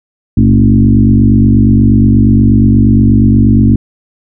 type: tone with frequency modulation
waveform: sine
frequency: 166.1 Hz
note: E3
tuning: 13 cents sharp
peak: -3 dBFS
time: 0.37-3.76 s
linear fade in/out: 5 ms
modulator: 48.4 Hz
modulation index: 2.4
effects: none